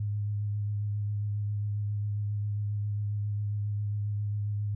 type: tone with vibrato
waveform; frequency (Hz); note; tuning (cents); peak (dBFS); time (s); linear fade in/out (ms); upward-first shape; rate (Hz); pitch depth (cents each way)
sine; 103.5; G#2; -5; -28; 0-4.75; 5; sine; 7.4; 18
effects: none